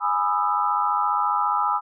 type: chord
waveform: sine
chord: E major seventh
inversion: first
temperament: equal with one note detuned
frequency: 830.6 / 987.8 / 1223.8 / 1318.5 Hz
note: G#5 / B5 / D#6 / E6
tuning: 0 / 0 / -29 / 0 cents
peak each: -25 dBFS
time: 0-1.81 s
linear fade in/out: 50 ms
effects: none